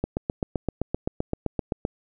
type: click train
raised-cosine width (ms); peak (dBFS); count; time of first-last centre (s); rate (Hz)
2; -11; 15; 0.04-1.851; 7.73
effects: none